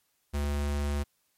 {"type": "tone", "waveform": "square", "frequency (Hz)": 72.2, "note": "D2", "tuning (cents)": -29, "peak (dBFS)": -28, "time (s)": [0.33, 1.04], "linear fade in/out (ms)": 20, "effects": ["white hiss -73 dBFS RMS until 1.37 s", "MP3 64 kbps"]}